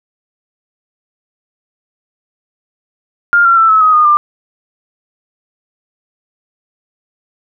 sine tone with pitch steps, 1405 / 1367.4 / 1330.7 / 1295.1 / 1260.4 / 1226.7 / 1193.8 Hz, F6 / F6 / E6 / E6 / D#6 / D#6 / D6, +10 / -37 / +16 / -31 / +22 / -25 / +28 cents, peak -5 dBFS, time 3.33-4.17 s, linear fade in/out 0 ms, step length 120 ms, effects none

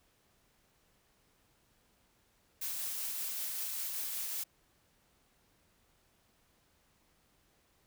blue noise with tremolo, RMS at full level -37 dBFS, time 2.61-4.44 s, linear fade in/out 10 ms, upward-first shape triangle, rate 5.2 Hz, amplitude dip 25%, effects pink hiss -71 dBFS RMS until 7.86 s

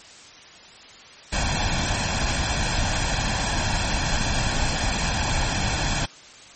pink noise with comb filter, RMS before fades -23 dBFS, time 1.32-6.06 s, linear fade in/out 10 ms, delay 1.2 ms, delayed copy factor +0.6, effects white hiss -45 dBFS RMS until 6.55 s + MP3 32 kbps

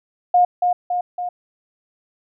sine tone with echo, 715 Hz, F5, 41 cents sharp, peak -10 dBFS, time 0.34-0.45 s, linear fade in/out 5 ms, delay 280 ms, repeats 3, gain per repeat -4 dB, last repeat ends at 1.29 s, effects none

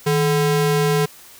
square ring-modulated tone, 293.7 Hz, D4, in tune, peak -13 dBFS, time 0.06-1.06 s, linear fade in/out 10 ms, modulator 136 Hz, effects white hiss -44 dBFS RMS until 1.39 s

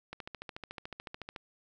click train, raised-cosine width 0.3 ms, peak -25 dBFS, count 18, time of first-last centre 0.13-1.362 s, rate 13.8 Hz, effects none

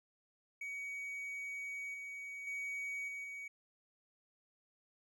triangle tone with level steps, 2255 Hz, C#7, 29 cents sharp, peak -39 / -42 / -37 / -40 / -42 dBFS, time 0.61-3.48 s, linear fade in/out 5 ms, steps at 1.94 / 2.47 / 3.08 / 3.24 s, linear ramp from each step 2 ms, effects none

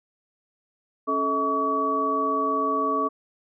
sine tone cluster, 276.3 / 435.5 / 640 / 1134 Hz, C#4 / A4 / D#5 / C#6, -6 / -18 / +49 / +39 cents, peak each -29 / -29 / -32 / -23 dBFS, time 1.07-3.09 s, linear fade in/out 20 ms, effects none

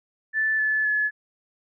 sine tone with pitch steps, 1754 / 1731.9 / 1710 Hz, A6 / A6 / A6, -6 / -28 / -50 cents, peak -20 dBFS, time 0.33-1.11 s, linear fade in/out 50 ms, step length 260 ms, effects none

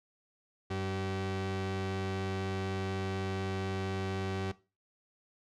sawtooth tone pair together, 95.9 / 191.8 Hz, G2 / G3, -37 / -37 cents, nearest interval octave, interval 1200 cents, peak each -31 / -30 dBFS, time 0.7-4.52 s, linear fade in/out 10 ms, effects noise-tail reverb RT60 0.3 s tail -18 dB re dry + low-pass 5000 Hz 12 dB/octave

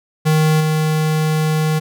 square tone with level steps, 155.8 Hz, D#3, 3 cents sharp, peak -12 / -15 dBFS, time 0.25-1.8 s, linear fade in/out 20 ms, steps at 0.6 s, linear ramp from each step 10 ms, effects none

